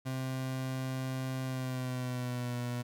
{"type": "tone with pitch glide", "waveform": "30% pulse", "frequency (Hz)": [130.81, 122.05], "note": ["C3", "B2"], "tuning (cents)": [0, -20], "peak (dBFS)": -31, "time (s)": [0.05, 2.83], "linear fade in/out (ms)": 20, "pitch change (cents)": -120, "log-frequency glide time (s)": [1.44, 2.56], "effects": []}